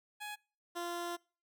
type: tone pair in turn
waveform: 15% pulse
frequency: 837 / 346.1 Hz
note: G#5 / F4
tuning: +13 / -16 cents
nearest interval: octave + minor third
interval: 1529 cents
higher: first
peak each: -35 / -31 dBFS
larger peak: second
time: 0.2-0.36 / 0.75-1.17 s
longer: second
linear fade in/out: 20 ms
effects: noise-tail reverb RT60 0.4 s tail -26 dB re dry